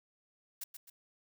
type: noise with echo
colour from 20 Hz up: blue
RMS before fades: -41 dBFS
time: 0.61-0.64 s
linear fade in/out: 5 ms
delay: 130 ms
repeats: 2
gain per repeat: -7 dB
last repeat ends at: 0.9 s
effects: none